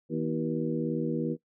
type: harmonic tone with a mistuned harmonic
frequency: 80.1 Hz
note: E2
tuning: 49 cents flat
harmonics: 2 / 3 / 4 / 5 / 6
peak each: -33 / -32 / -33 / -36 / -35 dBFS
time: 0.09-1.37 s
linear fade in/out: 50 ms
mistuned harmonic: 5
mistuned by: -77 cents
effects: noise-tail reverb RT60 0.1 s tail -17 dB re dry